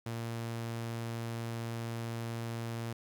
sawtooth tone, 115.7 Hz, A#2, 13 cents flat, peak -32 dBFS, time 0.06-2.93 s, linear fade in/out 5 ms, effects 11-bit

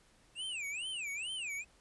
square tone with vibrato, 2637 Hz, E7, in tune, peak -38 dBFS, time 0.35-1.65 s, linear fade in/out 50 ms, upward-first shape sine, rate 2.3 Hz, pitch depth 290 cents each way, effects pink hiss -66 dBFS RMS until 1.8 s + resampled to 24000 Hz

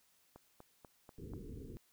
click train, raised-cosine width 1 ms, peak -39 dBFS, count 5, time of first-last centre 0.36-1.336 s, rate 4.1 Hz
pink low-pass noise, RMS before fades -48 dBFS, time 1.18-1.77 s, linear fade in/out 0 ms, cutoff 470 Hz, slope 96 dB/octave
effects white hiss -72 dBFS RMS until 1.92 s

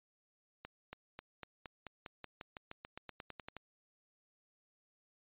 accelerating click train, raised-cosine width 0.3 ms, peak -29 dBFS, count 19, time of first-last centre 0.65-3.567 s, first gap 280 ms, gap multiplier 0.93, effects resampled to 8000 Hz

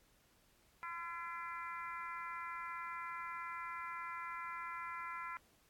harmonic tone, 339.8 Hz, F4, 47 cents flat, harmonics 3 / 4 / 5 / 6 / 7, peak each -46 / -46 / -53 / -50 / -54 dBFS, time 0.83-5.37 s, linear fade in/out 0 ms, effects pink hiss -71 dBFS RMS until 5.69 s + AAC 64 kbps

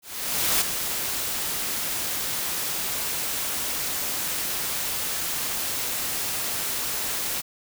white noise with ADSR envelope, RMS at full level -21 dBFS, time 0.02-7.42 s, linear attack 590 ms, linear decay 13 ms, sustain -7 dB, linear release 22 ms, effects none

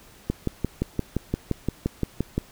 click train, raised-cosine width 3 ms, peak -10 dBFS, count 13, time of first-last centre 0.3-2.38 s, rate 5.77 Hz, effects pink hiss -51 dBFS RMS until 2.51 s

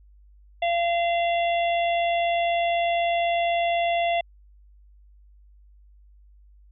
harmonic tone, 686 Hz, F5, 31 cents flat, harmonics 1 / 3 / 4 / 5, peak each -21 / -31 / -33 / -35 dBFS, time 0.62-4.21 s, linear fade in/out 5 ms, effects added 50 Hz sine -50 dBFS peak until 6.71 s

